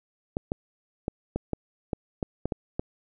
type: clicks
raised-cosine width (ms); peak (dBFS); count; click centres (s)
2; -14; 10; 0.369 / 0.519 / 1.081 / 1.36 / 1.533 / 1.932 / 2.228 / 2.456 / 2.522 / 2.795
effects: none